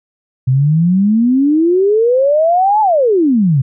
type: exponential two-way sweep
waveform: sine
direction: up then down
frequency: 125.1 to 880 to 125.1 Hz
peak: -8 dBFS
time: 0.47-3.62 s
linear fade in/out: 10 ms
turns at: 2.81 s
effects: none